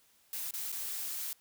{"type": "noise with dropouts", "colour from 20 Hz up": "blue", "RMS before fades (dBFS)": -38, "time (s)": [0.33, 1.33], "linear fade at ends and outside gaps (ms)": 1, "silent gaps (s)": [[0.509, 0.537], [0.719, 0.725]], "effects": ["white hiss -67 dBFS RMS until 1.4 s"]}